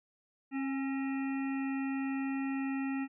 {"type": "harmonic tone with a mistuned harmonic", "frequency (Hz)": 270.1, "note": "C#4", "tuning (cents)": -45, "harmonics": [1, 3, 5, 7, 9, 10], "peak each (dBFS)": [-32, -45, -49, -46, -49, -51], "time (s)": [0.51, 3.08], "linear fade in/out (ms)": 50, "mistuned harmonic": 3, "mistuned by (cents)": 26, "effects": []}